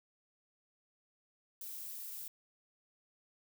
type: noise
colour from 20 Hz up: violet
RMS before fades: -45 dBFS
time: 1.61-2.28 s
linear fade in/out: 2 ms
effects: none